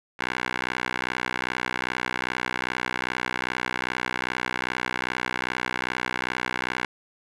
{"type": "tone with band-pass filter", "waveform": "10% pulse", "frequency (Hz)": 62.5, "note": "B1", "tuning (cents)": 21, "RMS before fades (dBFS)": -29, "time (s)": [0.19, 6.86], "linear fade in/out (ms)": 10, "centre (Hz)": 1800, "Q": 1.5, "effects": ["resampled to 22050 Hz"]}